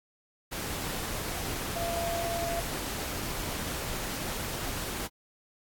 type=tone in noise; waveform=sine; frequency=680 Hz; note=F5; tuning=46 cents flat; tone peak=-31 dBFS; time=1.75-2.61 s; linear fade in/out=20 ms; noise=pink; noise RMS=-35 dBFS; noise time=0.51-5.08 s; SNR=+1 dB; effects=AAC 64 kbps